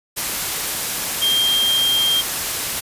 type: tone in noise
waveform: sine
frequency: 3196 Hz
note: G7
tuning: 33 cents sharp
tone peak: -15 dBFS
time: 1.21-2.22 s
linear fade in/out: 20 ms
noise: white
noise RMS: -23 dBFS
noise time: 0.16-2.81 s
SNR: +5 dB
effects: resampled to 32000 Hz